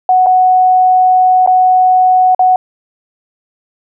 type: tone with dropouts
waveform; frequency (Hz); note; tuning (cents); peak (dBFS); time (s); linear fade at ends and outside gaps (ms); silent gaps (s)
sine; 740; F#5; 0; -5; 0.09-2.56; 2; 0.262-0.267 / 1.463-1.474 / 2.348-2.393
effects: none